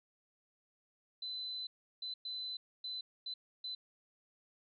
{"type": "tone bursts at uneven times", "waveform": "sine", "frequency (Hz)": 4024, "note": "B7", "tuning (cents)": 32, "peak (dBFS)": -39, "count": 6, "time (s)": [[1.22, 1.67], [2.02, 2.14], [2.25, 2.57], [2.84, 3.01], [3.26, 3.34], [3.64, 3.75]], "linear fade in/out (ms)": 5, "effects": []}